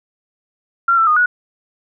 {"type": "tone with pitch steps", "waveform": "sine", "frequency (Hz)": [1374, 1332, 1230, 1461], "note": ["F6", "E6", "D#6", "F#6"], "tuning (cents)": [-29, 18, -20, -22], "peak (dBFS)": -10, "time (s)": [0.88, 1.26], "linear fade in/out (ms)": 5, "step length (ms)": 95, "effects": []}